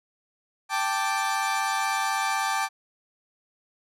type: chord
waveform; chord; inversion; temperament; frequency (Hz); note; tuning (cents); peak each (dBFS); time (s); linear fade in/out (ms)
30% pulse; G suspended second; none; equal; 784 / 880 / 1174.7; G5 / A5 / D6; 0 / 0 / 0; -26; 0.69-2.69; 50
effects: low-pass 12000 Hz 12 dB/octave